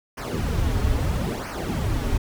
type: noise with flanger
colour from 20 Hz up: brown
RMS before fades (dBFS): -24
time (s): 0.17-2.18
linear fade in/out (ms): 10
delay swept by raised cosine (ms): 0.26 to 6.06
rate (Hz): 0.76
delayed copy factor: -0.85
effects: none